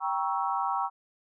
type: chord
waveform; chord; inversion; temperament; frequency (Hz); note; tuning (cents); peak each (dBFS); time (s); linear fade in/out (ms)
sine; G diminished seventh; none; equal with one note detuned; 784 / 948.6 / 1108.7 / 1318.5; G5 / Bb5 / Db6 / Fb6; 0 / +30 / 0 / 0; -31 / -31 / -32 / -34; 0-0.9; 50
effects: none